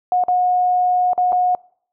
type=tone with dropouts; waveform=sine; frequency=725 Hz; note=F#5; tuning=35 cents flat; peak=-13 dBFS; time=0.12-1.55 s; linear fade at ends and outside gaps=1 ms; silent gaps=0.238-0.283 / 1.133-1.178 / 1.322-1.328 s; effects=noise-tail reverb RT60 0.6 s tail -24 dB re dry